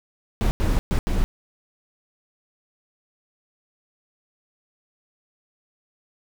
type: noise bursts at uneven times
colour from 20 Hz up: brown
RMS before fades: -20 dBFS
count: 4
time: 0.41-0.51 / 0.6-0.79 / 0.91-0.99 / 1.07-1.24 s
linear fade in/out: 0 ms
effects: none